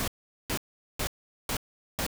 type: noise bursts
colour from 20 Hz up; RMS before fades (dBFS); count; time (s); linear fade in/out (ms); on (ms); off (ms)
pink; -30; 5; 0-2.065; 0; 77; 420
effects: none